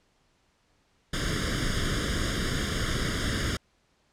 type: noise with comb filter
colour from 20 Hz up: pink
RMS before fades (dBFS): -28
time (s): 1.13-3.57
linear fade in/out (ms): 5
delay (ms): 0.59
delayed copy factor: +0.9
effects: pink hiss -68 dBFS RMS until 4.12 s + low-pass 7000 Hz 12 dB/octave